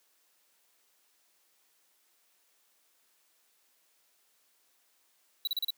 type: tone bursts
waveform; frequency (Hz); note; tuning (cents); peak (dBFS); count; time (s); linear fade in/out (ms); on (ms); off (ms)
square; 3931; B7; -9; -29; 5; 5.45-5.705; 2; 23; 35
effects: white hiss -70 dBFS RMS until 5.77 s + high-pass 300 Hz 12 dB/octave